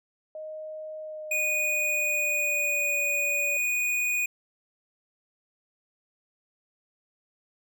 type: tone with pitch glide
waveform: sine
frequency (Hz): 622.3 to 574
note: D#5 to D5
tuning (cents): 0 to -40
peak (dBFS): -35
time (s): 0.35-3.57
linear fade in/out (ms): 2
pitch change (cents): -140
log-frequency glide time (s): 1.01-2.98
type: tone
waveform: square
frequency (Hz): 2469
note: D#7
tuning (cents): -14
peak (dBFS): -25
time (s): 1.31-4.26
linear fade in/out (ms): 5
effects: none